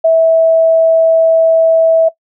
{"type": "tone", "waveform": "sine", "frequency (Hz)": 652, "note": "E5", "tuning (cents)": -19, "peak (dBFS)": -5, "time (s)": [0.04, 2.09], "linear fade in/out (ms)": 10, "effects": ["noise-tail reverb RT60 0.1 s tail -18 dB re dry"]}